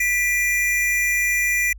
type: tone pair together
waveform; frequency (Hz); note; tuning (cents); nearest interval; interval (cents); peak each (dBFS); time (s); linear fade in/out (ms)
square; 1975.5 / 2390; B6 / D7; 0 / +30; minor third; 330; -21 / -22; 0-1.73; 5
effects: added 50 Hz sine -37 dBFS peak until 1.78 s